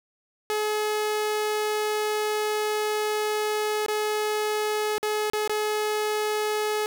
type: tone with dropouts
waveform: sawtooth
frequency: 425 Hz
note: G#4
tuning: 40 cents sharp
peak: -20 dBFS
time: 0.5-6.86 s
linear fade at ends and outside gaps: 0 ms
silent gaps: 3.862-3.883 / 4.981-5.029 / 5.299-5.334 / 5.476-5.495 s
effects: none